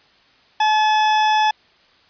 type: tone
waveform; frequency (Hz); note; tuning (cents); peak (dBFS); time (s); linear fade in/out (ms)
40% pulse; 859; A5; -42; -13; 0.6-1.51; 5
effects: white hiss -54 dBFS RMS until 2.09 s + resampled to 11025 Hz